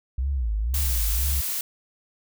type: tone with vibrato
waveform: sine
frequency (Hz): 60.2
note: B1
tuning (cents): -44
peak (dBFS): -22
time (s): 0.18-1.41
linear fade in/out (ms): 5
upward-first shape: sine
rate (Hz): 2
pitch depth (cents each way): 260
type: noise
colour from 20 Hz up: blue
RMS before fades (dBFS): -28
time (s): 0.74-1.61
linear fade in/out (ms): 2
effects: none